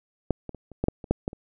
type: clicks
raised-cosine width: 2 ms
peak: -8 / -21 / -26 / -30 / -11 / -8 / -25 / -7 / -13 / -26 dBFS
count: 10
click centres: 0.307 / 0.493 / 0.547 / 0.717 / 0.84 / 0.884 / 1.042 / 1.11 / 1.279 / 1.331 s
effects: none